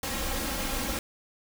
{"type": "noise with comb filter", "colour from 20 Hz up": "pink", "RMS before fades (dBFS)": -31, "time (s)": [0.03, 0.99], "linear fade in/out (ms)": 2, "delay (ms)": 3.7, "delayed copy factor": 0.75, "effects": []}